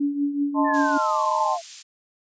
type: tone with tremolo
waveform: sine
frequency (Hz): 285.8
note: D4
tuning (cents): -47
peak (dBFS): -18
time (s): 0-0.98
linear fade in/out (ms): 10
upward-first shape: triangle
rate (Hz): 5.3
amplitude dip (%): 70
type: chord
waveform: sine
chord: A diminished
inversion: second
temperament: equal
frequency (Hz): 622.3 / 880 / 1046.5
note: Eb5 / A5 / C6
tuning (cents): 0 / 0 / 0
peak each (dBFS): -27 / -24 / -24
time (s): 0.54-1.58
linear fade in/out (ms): 50
type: linear sweep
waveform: sine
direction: down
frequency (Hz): 1809 to 644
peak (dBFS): -26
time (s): 0.64-1.62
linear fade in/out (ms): 50
type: high-pass noise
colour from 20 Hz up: white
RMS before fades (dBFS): -37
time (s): 0.73-1.83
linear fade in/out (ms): 20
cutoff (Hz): 3100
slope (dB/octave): 12
effects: resampled to 16000 Hz